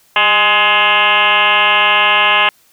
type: tone with frequency modulation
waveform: sine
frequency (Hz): 1900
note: A#6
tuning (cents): +33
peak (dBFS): -8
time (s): 0.16-2.49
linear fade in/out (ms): 2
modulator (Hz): 214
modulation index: 5.4
effects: white hiss -52 dBFS RMS until 2.72 s